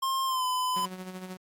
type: tone with pitch glide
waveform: square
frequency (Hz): 1063 to 1010.3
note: C6 to B5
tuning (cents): +27 to +39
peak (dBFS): -27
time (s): 0.02-0.86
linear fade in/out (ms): 10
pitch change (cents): -88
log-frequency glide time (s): 0.25-0.45
type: tone with tremolo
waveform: sawtooth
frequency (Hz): 185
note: F#3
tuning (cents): 0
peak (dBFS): -32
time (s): 0.76-1.37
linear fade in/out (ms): 5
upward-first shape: sine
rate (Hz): 13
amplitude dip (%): 55
effects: AAC 64 kbps